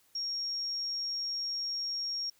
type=tone; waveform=sine; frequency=5570 Hz; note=F8; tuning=5 cents flat; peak=-32 dBFS; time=0.15-2.3 s; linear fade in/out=5 ms; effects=white hiss -67 dBFS RMS until 2.39 s